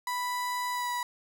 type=tone with pitch glide; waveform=35% pulse; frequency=987.8 to 977 Hz; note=B5 to B5; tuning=0 to -19 cents; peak=-28 dBFS; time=0.07-1.03 s; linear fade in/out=2 ms; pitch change=-19 cents; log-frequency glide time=0.72-0.9 s; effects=none